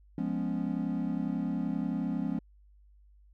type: chord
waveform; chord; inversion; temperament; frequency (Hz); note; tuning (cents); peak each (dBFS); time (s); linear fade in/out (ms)
triangle; C# dominant seventh; first; equal with one note detuned; 175.52 / 207.7 / 246.9 / 277.2; E#3 / G#3 / B3 / C#4; +9 / 0 / 0 / 0; -33; 0.18-2.39; 2
effects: added 50 Hz sine -56 dBFS peak until 3.33 s